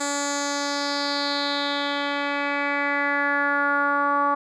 10% pulse tone with low-pass filter sweep, 285.2 Hz, C#4, 49 cents sharp, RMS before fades -24 dBFS, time 0-4.35 s, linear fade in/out 10 ms, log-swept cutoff 7800 to 1100 Hz, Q 4.3, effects none

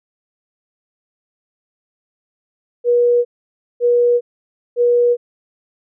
sine tone bursts, 482.1 Hz, B4, 42 cents flat, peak -10 dBFS, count 3, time 2.84-5.17 s, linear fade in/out 50 ms, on 410 ms, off 550 ms, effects none

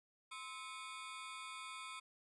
20% pulse ring-modulated tone, 1170 Hz, D6, 7 cents flat, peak -39 dBFS, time 0.31-2 s, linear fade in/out 10 ms, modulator 129 Hz, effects resampled to 24000 Hz + 12-bit

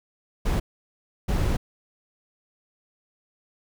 brown noise bursts at uneven times, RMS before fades -23 dBFS, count 2, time 0.45-0.6 / 1.28-1.57 s, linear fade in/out 10 ms, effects none

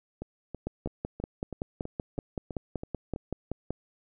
two click trains, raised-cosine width 2 ms, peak -23 / -18 dBFS, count 10 / 17, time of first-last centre 0.22-3.161 / 0.67-3.706 s, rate 3.06 / 5.27 Hz, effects none

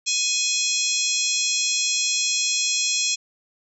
harmonic tone with a mistuned harmonic, 835 Hz, G#5, 9 cents sharp, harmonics 3 / 4 / 5 / 6 / 7 / 8 / 9, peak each -28 / -28 / -28 / -28 / -28 / -28 / -28 dBFS, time 0.06-3.16 s, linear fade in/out 20 ms, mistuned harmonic 6, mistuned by +88 cents, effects none

